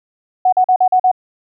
sine tone bursts, 740 Hz, F#5, in tune, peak -8 dBFS, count 6, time 0.45-1.115 s, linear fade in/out 5 ms, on 75 ms, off 43 ms, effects none

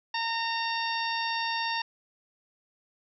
harmonic tone, 917 Hz, A#5, 29 cents flat, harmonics 1 / 2 / 3 / 4 / 5 / 6, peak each -31 / -34 / -36 / -37 / -38 / -39 dBFS, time 0.14-1.82 s, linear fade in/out 5 ms, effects none

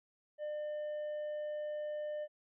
triangle tone, 600 Hz, D5, 37 cents sharp, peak -35 dBFS, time 0.38-2.28 s, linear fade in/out 50 ms, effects resampled to 8000 Hz

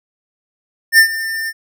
square tone with ADSR envelope, 1798 Hz, A6, 37 cents sharp, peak -4 dBFS, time 0.92-1.53 s, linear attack 65 ms, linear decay 89 ms, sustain -16 dB, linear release 44 ms, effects none

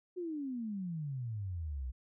sine exponential sweep, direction down, 370 to 60 Hz, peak -36 dBFS, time 0.16-1.92 s, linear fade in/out 20 ms, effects none

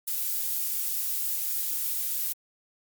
violet noise, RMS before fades -29 dBFS, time 0.07-2.33 s, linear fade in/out 10 ms, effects Opus 48 kbps

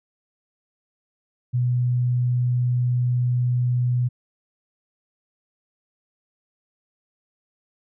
sine tone, 123.47 Hz, B2, in tune, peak -18 dBFS, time 1.53-4.09 s, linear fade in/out 20 ms, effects none

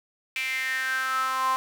sawtooth tone with high-pass filter sweep, 261.6 Hz, C4, in tune, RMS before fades -27 dBFS, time 0.36-1.56 s, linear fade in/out 0 ms, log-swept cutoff 2400 to 990 Hz, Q 8.2, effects none

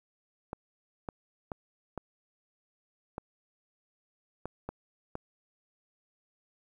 clicks, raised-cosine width 1 ms, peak -22 dBFS, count 8, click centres 0.531 / 1.088 / 1.518 / 1.977 / 3.181 / 4.456 / 4.69 / 5.154 s, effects 10-bit

